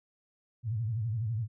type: tone with vibrato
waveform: sine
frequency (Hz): 112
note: A2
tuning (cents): +31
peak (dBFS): -29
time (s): 0.63-1.48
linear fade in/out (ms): 50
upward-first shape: sine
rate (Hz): 12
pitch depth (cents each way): 150
effects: none